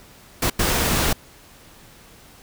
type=noise bursts at uneven times; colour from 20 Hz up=pink; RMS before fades=-20 dBFS; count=2; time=0.42-0.5 / 0.59-1.13 s; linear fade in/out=5 ms; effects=pink hiss -48 dBFS RMS until 2.42 s